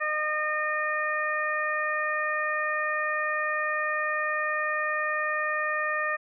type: harmonic tone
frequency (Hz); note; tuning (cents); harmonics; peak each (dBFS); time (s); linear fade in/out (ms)
610; D#5; -34; 1 / 2 / 3 / 4; -33 / -30 / -28 / -37; 0-6.17; 20
effects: none